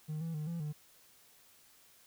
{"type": "tone with pitch steps", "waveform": "triangle", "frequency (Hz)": [153.9, 164.6, 152, 168.9, 150.3], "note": ["D#3", "E3", "D#3", "E3", "D3"], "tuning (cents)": [-19, -2, -40, 42, 40], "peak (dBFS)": -33, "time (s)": [0.08, 0.73], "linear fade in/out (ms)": 20, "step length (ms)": 130, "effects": ["tanh soft clip ceiling -29 dBFS", "white hiss -63 dBFS RMS until 2.06 s"]}